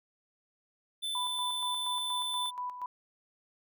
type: tone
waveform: square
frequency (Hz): 3525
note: A7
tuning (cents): +2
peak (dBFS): -33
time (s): 1.02-2.51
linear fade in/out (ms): 20
type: tone with tremolo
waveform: sine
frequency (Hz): 991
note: B5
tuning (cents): +6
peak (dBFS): -33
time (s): 1.15-2.86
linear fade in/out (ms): 2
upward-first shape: square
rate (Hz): 4.2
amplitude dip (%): 60
effects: none